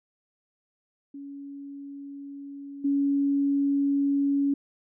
sine tone with level steps, 280.5 Hz, C#4, 21 cents sharp, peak -37 / -21 dBFS, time 1.14-4.54 s, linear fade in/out 5 ms, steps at 2.84 s, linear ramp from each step 10 ms, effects none

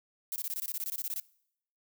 violet noise bursts, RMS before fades -35 dBFS, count 15, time 0.32-1.199 s, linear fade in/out 0 ms, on 39 ms, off 21 ms, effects noise-tail reverb RT60 0.7 s tail -22 dB re dry

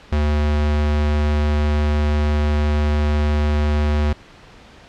square tone, 74.5 Hz, D2, 25 cents sharp, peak -16 dBFS, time 0.12-4.13 s, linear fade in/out 5 ms, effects pink hiss -44 dBFS RMS until 4.88 s + low-pass 4000 Hz 12 dB/octave

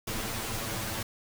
pink noise with comb filter, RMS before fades -34 dBFS, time 0.07-1.03 s, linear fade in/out 5 ms, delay 9 ms, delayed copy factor +0.85, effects none

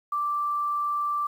sine tone with quantisation, 1173 Hz, D6, 2 cents flat, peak -24 dBFS, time 0.12-1.27 s, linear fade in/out 5 ms, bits 9, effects none

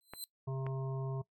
10% pulse tone with exponential growth, 4069 Hz, C8, 49 cents flat, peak -31 dBFS, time 0.01-0.24 s, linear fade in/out 0 ms, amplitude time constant 50 ms
clicks, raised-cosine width 0.5 ms, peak -29 dBFS, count 2, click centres 0.136 / 0.666 s
harmonic tone, 133.5 Hz, C3, 35 cents sharp, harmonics 1 / 3 / 5 / 7 / 8, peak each -35 / -45 / -49 / -52 / -53 dBFS, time 0.47-1.22 s, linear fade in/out 10 ms
effects noise-tail reverb RT60 0.1 s tail -19 dB re dry

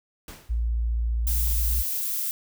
pink noise with exponential decay, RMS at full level -38 dBFS, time 0.28-0.69 s, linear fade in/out 2 ms, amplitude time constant 89 ms
sine tone, 57.5 Hz, A#1, 23 cents flat, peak -22 dBFS, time 0.49-1.83 s, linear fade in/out 20 ms
violet noise, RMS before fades -28 dBFS, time 1.27-2.31 s, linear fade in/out 0 ms
effects none

